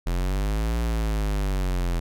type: exponential two-way sweep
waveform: square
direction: up then down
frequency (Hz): 42.4 to 58.27 to 42.4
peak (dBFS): -23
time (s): 0.06-2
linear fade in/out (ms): 10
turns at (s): 0.78
effects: none